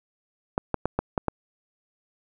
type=clicks; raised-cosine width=1 ms; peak=-9 dBFS; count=6; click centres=0.579 / 0.743 / 0.856 / 0.99 / 1.178 / 1.283 s; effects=none